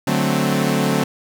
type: chord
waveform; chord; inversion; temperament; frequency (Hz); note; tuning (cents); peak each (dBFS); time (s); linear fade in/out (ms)
sawtooth; D dominant seventh; none; equal; 146.83 / 185 / 220 / 261.6; D3 / F#3 / A3 / C4; 0 / 0 / 0 / 0; -18; 0.07-1.04; 5
effects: none